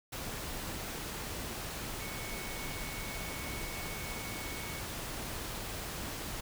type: tone in noise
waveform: sine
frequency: 2217 Hz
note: C#7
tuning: in tune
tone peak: -46 dBFS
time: 2-4.81 s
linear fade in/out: 10 ms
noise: pink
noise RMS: -40 dBFS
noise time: 0.12-6.41 s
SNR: -9 dB
effects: none